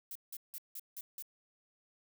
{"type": "noise bursts", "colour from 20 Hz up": "violet", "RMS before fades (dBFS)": -44, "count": 6, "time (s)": [0.11, 1.224], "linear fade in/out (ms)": 2, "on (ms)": 44, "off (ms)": 170, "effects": []}